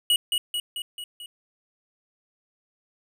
square tone with echo, 2911 Hz, F#7, 29 cents flat, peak -18 dBFS, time 0.1-0.16 s, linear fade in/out 2 ms, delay 220 ms, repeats 5, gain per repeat -4 dB, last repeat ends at 1.26 s, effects none

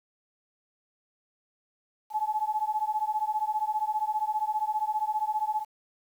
sine beating tone pair, 850 / 865 Hz, G#5 / A5, +40 / -30 cents, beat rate 15 Hz, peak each -29 dBFS, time 2.1-5.65 s, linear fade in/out 50 ms, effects 9-bit

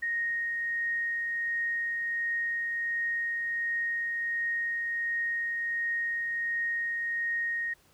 sine tone with tremolo, 1864.7 Hz, A#6, in tune, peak -27 dBFS, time 0.02-7.74 s, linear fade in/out 10 ms, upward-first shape triangle, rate 1.4 Hz, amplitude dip 25%, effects pink hiss -63 dBFS RMS until 7.93 s

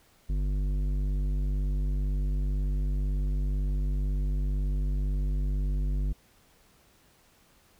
sine tone with tanh clipping, 49 Hz, G1, in tune, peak -27 dBFS, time 0.29-6.13 s, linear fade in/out 10 ms, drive 12 dB, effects pink hiss -62 dBFS RMS until 7.79 s

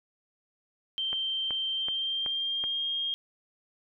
sine tone with pitch glide, 3136 to 3230 Hz, G7 to G#7, 0 to -49 cents, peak -28 dBFS, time 0.98-3.14 s, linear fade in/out 0 ms, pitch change +51 cents, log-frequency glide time 1.71-2.86 s
click train, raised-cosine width 0.5 ms, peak -24 dBFS, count 5, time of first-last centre 1.13-2.639 s, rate 2.65 Hz
effects none

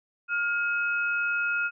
sine tone pair together, 1412 / 2557 Hz, F6 / D#7, +19 / +47 cents, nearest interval minor seventh, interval 1028 cents, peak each -25 / -31 dBFS, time 0.28-1.71 s, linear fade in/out 50 ms, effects none

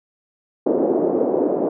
pink band-pass noise, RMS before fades -19 dBFS, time 0.66-1.69 s, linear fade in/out 5 ms, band 290 to 580 Hz, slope 24 dB/octave, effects none

